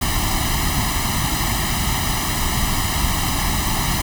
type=noise with comb filter; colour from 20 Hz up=pink; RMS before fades=-20 dBFS; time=0.01-4.02 s; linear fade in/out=10 ms; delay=1 ms; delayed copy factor=+0.85; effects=none